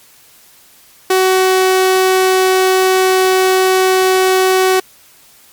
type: tone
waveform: sawtooth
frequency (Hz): 375.1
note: F#4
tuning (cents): +24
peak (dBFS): -5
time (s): 1.1-4.8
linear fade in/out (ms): 5
effects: white hiss -45 dBFS RMS until 5.52 s + MP3 96 kbps